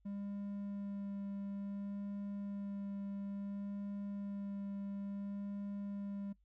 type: tone with vibrato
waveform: triangle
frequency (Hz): 200.3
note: G3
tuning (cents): +38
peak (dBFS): -38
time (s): 0.05-6.33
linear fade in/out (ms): 10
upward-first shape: sine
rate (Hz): 0.58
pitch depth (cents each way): 10
effects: noise-tail reverb RT60 0.1 s tail -19 dB re dry + added 50 Hz sine -69 dBFS peak until 6.44 s